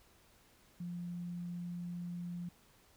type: tone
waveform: sine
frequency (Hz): 174.7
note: F3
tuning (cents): +1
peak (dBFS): -39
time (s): 0.8-2.49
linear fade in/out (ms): 5
effects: pink hiss -66 dBFS RMS until 2.96 s